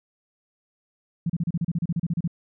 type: tone bursts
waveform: sine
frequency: 168.4 Hz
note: E3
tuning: 37 cents sharp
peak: -21 dBFS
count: 15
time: 1.26-2.277 s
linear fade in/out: 5 ms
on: 37 ms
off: 33 ms
effects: none